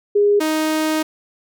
sine / sawtooth tone pair in turn, 410 / 312.3 Hz, G#4 / D#4, -22 / +7 cents, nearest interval perfect fourth, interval 471 cents, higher first, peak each -11 / -13 dBFS, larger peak first, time 0.15-0.4 / 0.4-1.03 s, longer second, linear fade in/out 10 ms, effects none

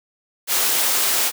white high-pass noise, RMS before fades -19 dBFS, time 0.47-1.32 s, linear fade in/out 50 ms, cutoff 330 Hz, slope 12 dB/octave, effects none

